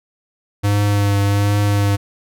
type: tone with vibrato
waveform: square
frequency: 101.5 Hz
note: G#2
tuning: 39 cents flat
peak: -14 dBFS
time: 0.63-1.97 s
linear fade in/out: 20 ms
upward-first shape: triangle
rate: 1.3 Hz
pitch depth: 23 cents each way
effects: none